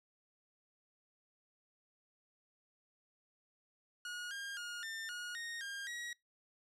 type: tone with pitch steps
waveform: sawtooth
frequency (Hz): 1445 / 1611 / 1430 / 1800 / 1442 / 1858 / 1609 / 1908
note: F#6 / G6 / F6 / A6 / F#6 / A#6 / G6 / A#6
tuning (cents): -41 / +47 / +41 / +39 / -45 / -6 / +45 / +40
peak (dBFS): -38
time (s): 4.05-6.13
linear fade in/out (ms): 2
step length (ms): 260
effects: noise-tail reverb RT60 0.2 s tail -26 dB re dry + low-pass 9000 Hz 12 dB/octave

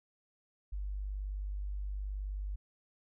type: tone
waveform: sine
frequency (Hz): 49.5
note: G1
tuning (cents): +18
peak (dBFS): -35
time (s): 0.72-2.56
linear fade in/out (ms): 10
effects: none

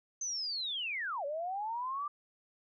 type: linear two-way sweep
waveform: sine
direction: down then up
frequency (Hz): 6272 to 551 to 1191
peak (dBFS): -34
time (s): 0.21-2.08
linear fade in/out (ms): 5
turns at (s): 1.25
effects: none

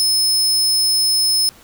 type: tone with amplitude modulation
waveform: sawtooth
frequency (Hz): 5200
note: E8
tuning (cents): -24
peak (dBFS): -10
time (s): 0-1.49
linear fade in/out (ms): 0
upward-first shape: sine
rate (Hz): 182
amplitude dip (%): 25
effects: pink hiss -46 dBFS RMS until 1.63 s

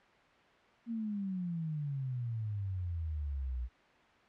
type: exponential sweep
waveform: sine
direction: down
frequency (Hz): 236.3 to 58.7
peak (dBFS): -34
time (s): 0.86-3.69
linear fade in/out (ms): 50
effects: white hiss -62 dBFS RMS until 4.28 s + low-pass 2000 Hz 12 dB/octave

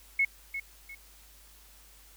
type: tone with echo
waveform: sine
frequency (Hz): 2189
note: C#7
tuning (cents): -22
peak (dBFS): -22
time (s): 0.19-0.25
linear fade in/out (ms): 5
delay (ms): 350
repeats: 2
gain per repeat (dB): -10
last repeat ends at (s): 0.95
effects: added 50 Hz sine -57 dBFS peak until 2.16 s + white hiss -57 dBFS RMS until 2.16 s

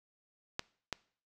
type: clicks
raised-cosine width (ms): 0.2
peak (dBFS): -16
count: 2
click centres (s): 0.594 / 0.927
effects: noise-tail reverb RT60 0.5 s tail -23 dB re dry

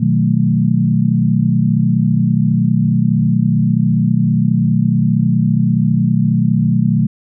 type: chord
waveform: sine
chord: B dominant seventh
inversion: none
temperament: equal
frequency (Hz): 123.47 / 155.56 / 185 / 220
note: B2 / D#3 / F#3 / A3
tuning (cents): 0 / 0 / 0 / 0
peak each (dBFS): -16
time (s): 0-7.07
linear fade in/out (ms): 10
effects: none

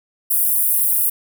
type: high-pass noise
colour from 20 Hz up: pink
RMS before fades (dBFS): -17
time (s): 0.3-1.1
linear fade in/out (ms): 10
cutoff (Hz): 10000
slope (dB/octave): 48
effects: none

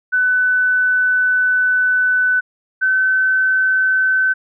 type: tone pair in turn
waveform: sine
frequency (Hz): 1500 / 1525.3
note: F#6 / G6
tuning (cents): +23 / -48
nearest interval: unison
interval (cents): 29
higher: second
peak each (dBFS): -12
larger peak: neither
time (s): 0.12-2.41 / 2.81-4.34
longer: first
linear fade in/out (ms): 20
effects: none

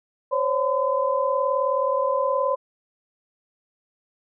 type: tone cluster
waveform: sine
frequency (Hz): 524 / 563 / 1017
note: C5 / C#5 / C6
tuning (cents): +2 / +27 / -50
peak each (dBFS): -24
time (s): 0.31-2.56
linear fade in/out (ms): 20
effects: none

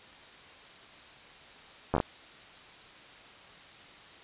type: slowing click train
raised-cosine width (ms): 1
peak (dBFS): -12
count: 5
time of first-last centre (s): 1.94-2.002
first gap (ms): 11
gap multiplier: 1.23
effects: white hiss -51 dBFS RMS until 4.23 s + resampled to 8000 Hz

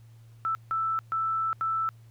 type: tone bursts at uneven times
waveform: sine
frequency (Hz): 1322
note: E6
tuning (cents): +5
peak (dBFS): -25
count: 4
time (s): 0.45-0.55 / 0.71-0.99 / 1.12-1.53 / 1.61-1.89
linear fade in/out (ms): 0
effects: added 114 Hz sine -49 dBFS peak until 2.1 s + pink hiss -66 dBFS RMS until 2.1 s

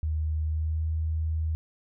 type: tone with pitch glide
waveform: sine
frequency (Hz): 77.78 to 79.41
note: D#2 to D#2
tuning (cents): 0 to +36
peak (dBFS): -25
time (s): 0.03-1.55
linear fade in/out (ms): 0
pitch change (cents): +36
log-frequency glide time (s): 0.43-0.84
effects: none

